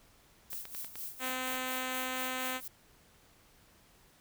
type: noise with tremolo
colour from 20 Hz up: violet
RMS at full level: -40 dBFS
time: 0.5-2.68 s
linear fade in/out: 5 ms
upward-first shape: sine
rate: 4.2 Hz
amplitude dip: 75%
type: clicks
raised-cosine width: 0.2 ms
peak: -27 dBFS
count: 6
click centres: 0.531 / 0.654 / 0.749 / 0.846 / 0.956 / 1.543 s
type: tone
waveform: 5% pulse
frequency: 256.9 Hz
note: C4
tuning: 32 cents flat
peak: -23 dBFS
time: 1.19-2.61 s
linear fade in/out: 50 ms
effects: pink hiss -63 dBFS RMS until 4.2 s